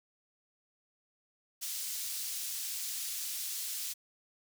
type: high-pass noise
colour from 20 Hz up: pink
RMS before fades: -38 dBFS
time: 1.61-3.94 s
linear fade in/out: 20 ms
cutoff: 5100 Hz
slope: 12 dB/octave
effects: none